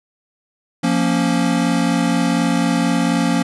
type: chord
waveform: square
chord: Bb minor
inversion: second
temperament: equal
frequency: 174.61 / 233.1 / 277.2 Hz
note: F3 / Bb3 / Db4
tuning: 0 / 0 / 0 cents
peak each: -20 dBFS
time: 0.83-3.43 s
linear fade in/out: 10 ms
effects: resampled to 24000 Hz